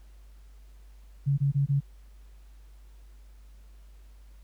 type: tone bursts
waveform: sine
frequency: 140 Hz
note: C#3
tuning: 18 cents sharp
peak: -21 dBFS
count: 4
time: 1.26-1.806 s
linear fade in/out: 20 ms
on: 120 ms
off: 22 ms
effects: added 50 Hz sine -48 dBFS peak until 4.43 s + pink hiss -66 dBFS RMS until 4.43 s